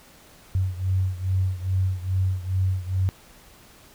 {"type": "beating tone pair", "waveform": "sine", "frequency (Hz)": [93, 95.4], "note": ["F#2", "G2"], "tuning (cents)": [9, -47], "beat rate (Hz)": 2.4, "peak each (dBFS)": [-23, -26], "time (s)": [0.55, 3.09], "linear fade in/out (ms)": 0, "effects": ["pink hiss -51 dBFS RMS until 3.94 s"]}